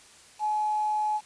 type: tone with quantisation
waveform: sine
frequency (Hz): 850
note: G#5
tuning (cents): +40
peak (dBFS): -24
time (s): 0.39-1.21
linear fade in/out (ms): 50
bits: 8
effects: white hiss -53 dBFS RMS until 1.25 s + resampled to 22050 Hz